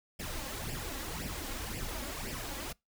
pink noise with flanger, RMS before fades -39 dBFS, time 0.19-2.73 s, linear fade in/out 10 ms, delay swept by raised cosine 0.38 to 3.68 ms, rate 1.9 Hz, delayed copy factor +0.7, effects noise-tail reverb RT60 0.2 s tail -25 dB re dry

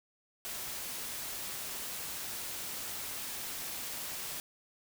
white noise, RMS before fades -40 dBFS, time 0.45-4.4 s, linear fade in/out 0 ms, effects none

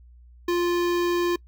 square tone with notch filter, 349.2 Hz, F4, in tune, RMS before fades -23 dBFS, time 0.48-1.36 s, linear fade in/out 5 ms, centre 9500 Hz, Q 0.86, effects noise-tail reverb RT60 0.1 s tail -24 dB re dry + added 60 Hz sine -47 dBFS peak until 1.47 s

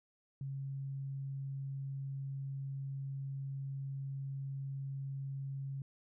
sine tone, 136.7 Hz, C#3, 24 cents flat, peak -38 dBFS, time 0.41-5.82 s, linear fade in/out 2 ms, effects none

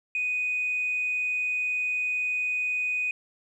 sine tone, 2489 Hz, D#7, in tune, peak -24 dBFS, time 0.15-3.11 s, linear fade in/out 2 ms, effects tanh soft clip ceiling -20 dBFS + 11-bit

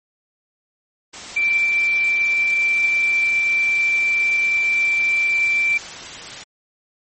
sine tone in noise, 2343 Hz, D7, 5 cents flat, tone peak -15 dBFS, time 1.36-5.78 s, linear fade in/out 10 ms, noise white, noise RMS -33 dBFS, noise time 1.13-6.44 s, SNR +15 dB, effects low-pass 8000 Hz 12 dB/octave + MP3 32 kbps

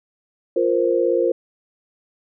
sine chord, F suspended fourth, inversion none, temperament equal, 349.2 / 466.2 / 523.3 Hz, F4 / Bb4 / C5, 0 / 0 / 0 cents, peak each -20 / -20 / -20 dBFS, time 0.56-1.32 s, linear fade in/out 5 ms, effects none

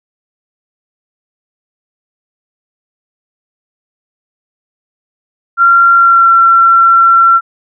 sine tone with pitch glide, 1377 to 1357.3 Hz, F6 to F6, -25 to -50 cents, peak -3 dBFS, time 5.57-7.41 s, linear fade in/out 50 ms, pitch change -25 cents, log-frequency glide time 5.95-6.31 s, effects none

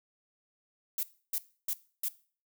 violet noise bursts, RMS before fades -32 dBFS, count 4, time 0.98-2.084 s, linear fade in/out 2 ms, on 51 ms, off 300 ms, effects noise-tail reverb RT60 0.4 s tail -18 dB re dry

